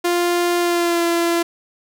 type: tone with pitch glide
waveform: sawtooth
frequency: 349.2 to 340 Hz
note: F4 to F4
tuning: 0 to -46 cents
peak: -12 dBFS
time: 0.04-1.43 s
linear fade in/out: 10 ms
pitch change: -46 cents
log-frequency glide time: 0.59-1.04 s
effects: none